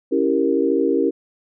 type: chord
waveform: sine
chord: C# diminished seventh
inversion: none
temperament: equal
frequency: 277.2 / 329.6 / 392 / 466.2 Hz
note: C#4 / E4 / G4 / Bb4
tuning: 0 / 0 / 0 / 0 cents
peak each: -21 dBFS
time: 0.11-1.11 s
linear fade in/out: 20 ms
effects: none